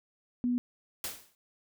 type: tone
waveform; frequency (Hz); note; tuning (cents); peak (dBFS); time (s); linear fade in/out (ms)
sine; 245; B3; -14; -26; 0.44-0.58; 0
type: noise with exponential decay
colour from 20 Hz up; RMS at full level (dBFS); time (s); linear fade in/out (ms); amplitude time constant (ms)
white; -33; 1.04-1.35; 1; 66
effects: none